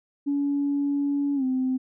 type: tone with pitch glide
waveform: sine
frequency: 283.8 to 258.7 Hz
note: C#4 to C4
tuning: +41 to -19 cents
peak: -21 dBFS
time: 0.26-1.78 s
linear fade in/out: 20 ms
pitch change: -160 cents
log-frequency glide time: 1.35-1.44 s
effects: tanh soft clip ceiling -17 dBFS